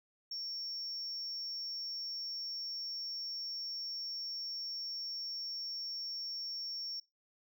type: tone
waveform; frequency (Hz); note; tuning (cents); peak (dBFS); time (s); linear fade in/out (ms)
triangle; 5480; F8; -34; -36; 0.31-7; 5
effects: noise-tail reverb RT60 0.2 s tail -24 dB re dry + tanh soft clip ceiling -35 dBFS